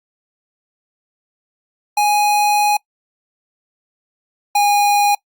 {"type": "tone pair in turn", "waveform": "square", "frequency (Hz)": [830.6, 819.2], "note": ["G#5", "G#5"], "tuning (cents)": [0, -24], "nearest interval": "unison", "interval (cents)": 24, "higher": "first", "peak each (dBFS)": [-13, -12], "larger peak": "second", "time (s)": [[1.97, 2.77], [4.55, 5.15]], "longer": "first", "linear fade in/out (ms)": 5, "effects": ["noise-tail reverb RT60 0.1 s tail -24 dB re dry", "Opus 48 kbps"]}